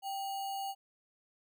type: tone with sample-and-hold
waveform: sine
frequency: 784 Hz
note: G5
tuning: in tune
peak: -35 dBFS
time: 0.02-0.75 s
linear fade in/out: 50 ms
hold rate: 3675 Hz
effects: none